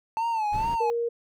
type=tone with vibrato; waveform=triangle; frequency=880 Hz; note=A5; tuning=in tune; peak=-22 dBFS; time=0.17-0.9 s; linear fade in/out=0 ms; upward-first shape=sine; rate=2.3 Hz; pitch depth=98 cents each way
type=noise; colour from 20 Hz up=brown; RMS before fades=-34 dBFS; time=0.52-0.76 s; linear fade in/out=20 ms
type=tone; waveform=sine; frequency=469 Hz; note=A#4; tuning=11 cents sharp; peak=-24 dBFS; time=0.8-1.09 s; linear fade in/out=10 ms
effects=none